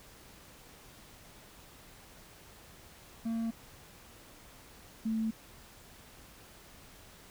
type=tone pair in turn; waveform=triangle / sine; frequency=227.5 / 221.8 Hz; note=A#3 / A3; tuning=-42 / +14 cents; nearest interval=unison; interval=44 cents; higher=first; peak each=-29 / -29 dBFS; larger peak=neither; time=3.25-3.51 / 5.05-5.31 s; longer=neither; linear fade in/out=10 ms; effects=pink hiss -55 dBFS RMS until 7.3 s